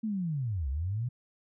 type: linear two-way sweep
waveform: sine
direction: down then up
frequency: 226.7 to 62.8 to 127.7 Hz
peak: -29 dBFS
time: 0.03-1.09 s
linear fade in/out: 10 ms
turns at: 0.69 s
effects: none